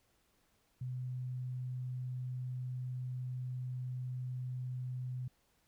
sine tone, 126.5 Hz, B2, 42 cents sharp, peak -37 dBFS, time 0.81-5.28 s, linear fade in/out 5 ms, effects pink hiss -74 dBFS RMS until 5.67 s

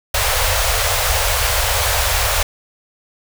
pink band-stop noise, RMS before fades -17 dBFS, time 0.14-2.43 s, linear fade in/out 5 ms, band 100 to 490 Hz, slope 48 dB/octave, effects none

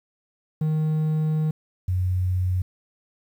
triangle / sine tone pair in turn, 155.56 / 91.57 Hz, D#3 / F#2, 0 / -17 cents, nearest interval major sixth, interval 917 cents, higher first, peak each -18 / -20 dBFS, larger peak first, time 0.61-1.51 / 1.88-2.62 s, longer first, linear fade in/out 5 ms, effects 9-bit

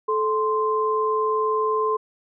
sine tone pair together, 434.3 / 1044 Hz, A4 / C6, -23 / -4 cents, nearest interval octave + minor third, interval 1519 cents, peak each -22 dBFS, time 0.08-1.97 s, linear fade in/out 10 ms, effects none

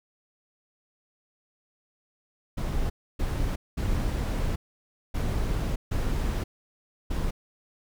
brown noise bursts at uneven times, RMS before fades -27 dBFS, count 6, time 2.57-2.9 / 3.19-3.56 / 3.77-4.56 / 5.14-5.76 / 5.91-6.44 / 7.1-7.31 s, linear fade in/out 10 ms, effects none

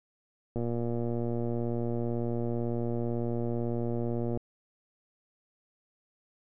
click train, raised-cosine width 2 ms, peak -20 dBFS, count 451, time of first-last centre 0.56-4.374 s, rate 118 Hz, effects none

